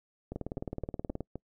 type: two click trains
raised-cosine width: 2 ms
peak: -22 / -24 dBFS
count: 17 / 5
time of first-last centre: 0.36-1.207 / 0.32-1.356 s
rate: 18.9 / 3.86 Hz
effects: noise-tail reverb RT60 0.1 s tail -26 dB re dry